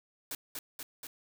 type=noise with echo; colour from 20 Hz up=white; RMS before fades=-38 dBFS; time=0.31-0.35 s; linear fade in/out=2 ms; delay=240 ms; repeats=3; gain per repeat=-2 dB; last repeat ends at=1.07 s; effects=none